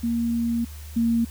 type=tone pair in turn; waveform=sine; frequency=233.1 / 231.2 Hz; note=A#3 / A#3; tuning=0 / -14 cents; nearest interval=unison; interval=14 cents; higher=first; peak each=-21 / -18 dBFS; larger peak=second; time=0.03-0.65 / 0.96-1.25 s; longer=first; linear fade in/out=10 ms; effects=added 75 Hz sine -36 dBFS peak until 1.3 s + white hiss -47 dBFS RMS until 1.3 s